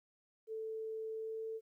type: tone with pitch glide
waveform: sine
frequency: 441.5 to 444.8 Hz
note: A4 to A4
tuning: +6 to +19 cents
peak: -39 dBFS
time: 0.47-1.61 s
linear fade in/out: 50 ms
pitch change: +13 cents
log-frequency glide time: 1.11-1.47 s
effects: 13-bit